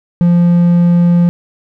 triangle tone, 173.5 Hz, F3, 11 cents flat, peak -4 dBFS, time 0.21-1.29 s, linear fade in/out 0 ms, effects none

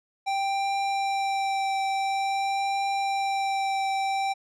square tone with vibrato, 784 Hz, G5, in tune, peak -25 dBFS, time 0.26-4.34 s, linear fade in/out 20 ms, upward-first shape triangle, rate 0.48 Hz, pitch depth 14 cents each way, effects low-pass 6000 Hz 12 dB/octave

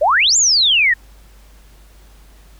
sine exponential two-way sweep, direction up then down, 537 to 7459 to 1800 Hz, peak -10 dBFS, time 0.01-0.94 s, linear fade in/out 10 ms, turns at 0.37 s, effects added 50 Hz sine -42 dBFS peak until 2.59 s + pink hiss -51 dBFS RMS until 2.59 s

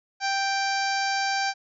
harmonic tone with a mistuned harmonic, 785 Hz, G5, 2 cents sharp, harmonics 1 / 2 / 3 / 4 / 5 / 6 / 7 / 8 / 9, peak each -26 / -29 / -33 / -42 / -39 / -33 / -36 / -39 / -47 dBFS, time 0.2-1.54 s, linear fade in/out 50 ms, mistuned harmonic 6, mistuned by -18 cents, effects none

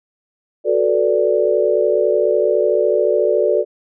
sine chord, B minor seventh, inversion second, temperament equal with one note detuned, 370 / 440 / 493.9 / 584.3 Hz, F#4 / A4 / B4 / D5, 0 / 0 / 0 / -9 cents, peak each -19 / -17 / -21 / -17 dBFS, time 0.64-3.65 s, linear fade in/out 50 ms, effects none

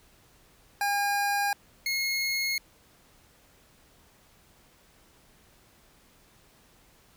25% pulse tone pair in turn, 810 / 2162 Hz, G#5 / C#7, -43 / -44 cents, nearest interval octave + perfect fourth, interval 1699 cents, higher second, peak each -21 / -23 dBFS, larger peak first, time 0.81-1.53 / 1.86-2.58 s, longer neither, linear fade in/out 2 ms, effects pink hiss -60 dBFS RMS until 7.16 s

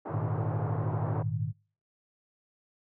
pink band-pass noise, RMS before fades -38 dBFS, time 0.05-1.23 s, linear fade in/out 10 ms, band 260 to 1100 Hz, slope 24 dB/octave
sine chord, Ab suspended second, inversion none, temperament equal with one note detuned, 103.83 / 116.54 / 153.95 Hz, Ab2 / Bb2 / Eb3, 0 / 0 / -18 cents, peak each -33 dBFS, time 0.09-1.53 s, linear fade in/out 50 ms
effects noise-tail reverb RT60 0.4 s tail -25 dB re dry

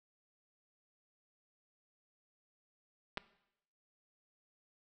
clicks, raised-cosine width 0.3 ms, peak -22 dBFS, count 2, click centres 3.173 / 3.178 s, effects noise-tail reverb RT60 0.8 s tail -18 dB re dry

